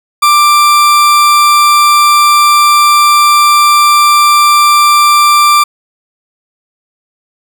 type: tone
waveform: 40% pulse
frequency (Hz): 1180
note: D6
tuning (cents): +8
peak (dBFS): -3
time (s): 0.22-5.64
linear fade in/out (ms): 10
effects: none